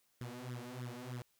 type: tone with flanger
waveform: sawtooth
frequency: 123.47 Hz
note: B2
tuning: in tune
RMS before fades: -45 dBFS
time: 0.21-1.22 s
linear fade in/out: 0 ms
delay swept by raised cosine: 0.56 to 4.86 ms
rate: 3.2 Hz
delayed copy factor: +0.95
effects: white hiss -75 dBFS RMS until 1.39 s